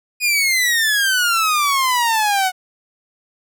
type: exponential sweep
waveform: sawtooth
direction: down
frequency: 2489 to 732 Hz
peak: -11 dBFS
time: 0.2-2.52 s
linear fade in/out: 50 ms
effects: none

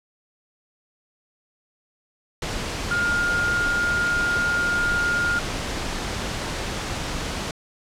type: tone in noise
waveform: sine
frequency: 1415 Hz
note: F6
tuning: 22 cents sharp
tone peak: -20 dBFS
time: 2.91-5.39 s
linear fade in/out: 2 ms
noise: pink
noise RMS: -28 dBFS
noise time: 2.42-7.51 s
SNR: +5 dB
effects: low-pass 7000 Hz 12 dB/octave

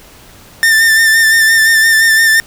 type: tone with vibrato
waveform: 45% pulse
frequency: 1792 Hz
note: A6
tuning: 31 cents sharp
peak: -6 dBFS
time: 0.63-2.4 s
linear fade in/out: 0 ms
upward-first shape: sine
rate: 5.8 Hz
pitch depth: 31 cents each way
effects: pink hiss -39 dBFS RMS until 2.46 s

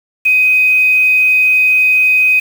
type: tone with quantisation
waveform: sine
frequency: 2512 Hz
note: D#7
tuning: 16 cents sharp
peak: -7 dBFS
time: 0.25-2.4 s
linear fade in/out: 10 ms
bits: 5
effects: none

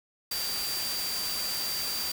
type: tone in noise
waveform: sine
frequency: 4699 Hz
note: D8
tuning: in tune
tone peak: -32 dBFS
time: 0.31-2.12 s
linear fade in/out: 5 ms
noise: white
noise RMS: -34 dBFS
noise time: 0.31-2.12 s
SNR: -1 dB
effects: none

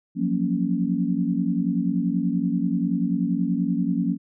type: chord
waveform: sine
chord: Gb major seventh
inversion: third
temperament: equal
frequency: 174.61 / 185 / 233.1 / 277.2 Hz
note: F3 / Gb3 / Bb3 / Db4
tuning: 0 / 0 / 0 / 0 cents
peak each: -26 dBFS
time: 0.15-4.18 s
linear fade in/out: 50 ms
effects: none

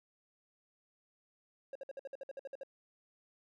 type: tone bursts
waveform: triangle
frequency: 544 Hz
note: C#5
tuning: 33 cents flat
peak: -39 dBFS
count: 12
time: 1.73-2.634 s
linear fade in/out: 2 ms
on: 24 ms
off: 56 ms
effects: none

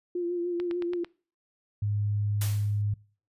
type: tone with vibrato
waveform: sine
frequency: 349.2 Hz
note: F4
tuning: in tune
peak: -27 dBFS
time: 0.15-1.04 s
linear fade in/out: 5 ms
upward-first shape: triangle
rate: 6.7 Hz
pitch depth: 39 cents each way
type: click train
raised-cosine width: 0.3 ms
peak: -24 dBFS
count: 5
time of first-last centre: 0.6-1.046 s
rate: 8.97 Hz
type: tone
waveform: sine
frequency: 103.5 Hz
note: G#2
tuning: 5 cents flat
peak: -25 dBFS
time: 1.82-2.94 s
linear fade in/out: 5 ms
type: noise with exponential decay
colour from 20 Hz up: white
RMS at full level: -32 dBFS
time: 2.41-2.82 s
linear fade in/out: 5 ms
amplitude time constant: 87 ms
effects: noise-tail reverb RT60 0.4 s tail -23 dB re dry + resampled to 32000 Hz

